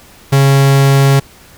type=tone; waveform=45% pulse; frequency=137.6 Hz; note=C#3; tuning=12 cents flat; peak=-6 dBFS; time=0.32-1.2 s; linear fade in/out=10 ms; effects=pink hiss -41 dBFS RMS until 1.57 s